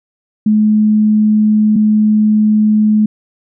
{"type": "tone pair in turn", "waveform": "sine", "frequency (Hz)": [213.5, 213.5], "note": ["G#3", "G#3"], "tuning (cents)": [48, 48], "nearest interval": "unison", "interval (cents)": 0, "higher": "neither", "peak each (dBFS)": -7, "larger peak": "neither", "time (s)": [[0.46, 1.76], [1.76, 3.06]], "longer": "neither", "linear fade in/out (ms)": 5, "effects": []}